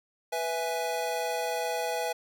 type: chord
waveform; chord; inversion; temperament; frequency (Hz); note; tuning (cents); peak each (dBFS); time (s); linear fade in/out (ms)
square; E major; second; equal; 493.9 / 659.3 / 830.6; B4 / E5 / G#5; 0 / 0 / 0; -34; 0.32-2.13; 10
effects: none